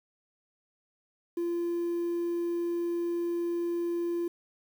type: tone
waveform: triangle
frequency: 343.6 Hz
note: F4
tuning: 28 cents flat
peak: -25 dBFS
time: 1.37-4.28 s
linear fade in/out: 5 ms
effects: tanh soft clip ceiling -23 dBFS + 9-bit